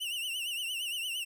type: tone with vibrato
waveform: 45% pulse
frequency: 2857 Hz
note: F7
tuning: 39 cents sharp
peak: -33 dBFS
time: 0-1.25 s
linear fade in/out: 20 ms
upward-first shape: triangle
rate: 8.7 Hz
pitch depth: 130 cents each way
effects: none